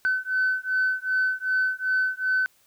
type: beating tone pair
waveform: sine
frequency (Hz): 1516 / 1518.6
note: F#6 / F#6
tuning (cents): +42 / +45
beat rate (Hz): 2.6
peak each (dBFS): -24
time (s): 0.05-2.46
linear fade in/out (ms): 0
effects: tanh soft clip ceiling -16 dBFS + white hiss -62 dBFS RMS until 2.66 s